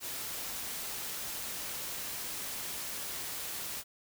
white noise, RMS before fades -39 dBFS, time 0-3.84 s, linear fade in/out 50 ms, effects none

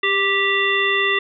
harmonic tone with a mistuned harmonic, 392 Hz, G4, in tune, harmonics 1 / 3 / 5 / 7 / 9, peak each -23 / -24 / -19 / -23 / -25 dBFS, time 0.03-1.19 s, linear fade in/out 5 ms, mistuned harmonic 1, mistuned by +19 cents, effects none

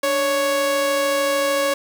sawtooth tone pair together, 294.2 / 555 Hz, D4 / C#5, +3 / +2 cents, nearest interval major seventh, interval 1099 cents, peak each -25 / -14 dBFS, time 0.03-1.74 s, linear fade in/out 5 ms, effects 8-bit

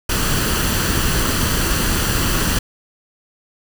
pink noise with comb filter, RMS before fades -18 dBFS, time 0.09-2.59 s, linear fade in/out 5 ms, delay 0.67 ms, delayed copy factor +0.5, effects none

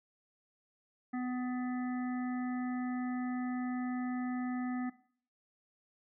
harmonic tone, 250.3 Hz, B3, 23 cents sharp, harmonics 1 / 3 / 5 / 7 / 8, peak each -34 / -44 / -48 / -51 / -52 dBFS, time 1.13-4.9 s, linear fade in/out 10 ms, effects noise-tail reverb RT60 0.5 s tail -17 dB re dry

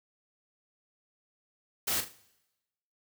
white noise with echo, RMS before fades -30 dBFS, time 1.87-2.01 s, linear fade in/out 10 ms, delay 39 ms, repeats 4, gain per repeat -9 dB, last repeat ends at 2.166 s, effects noise-tail reverb RT60 1.0 s tail -21 dB re dry

